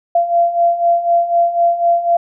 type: beating tone pair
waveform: sine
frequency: 684 / 688 Hz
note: F5 / F5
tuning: -36 / -26 cents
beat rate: 4 Hz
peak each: -17 / -12 dBFS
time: 0.15-2.17 s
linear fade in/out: 5 ms
effects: none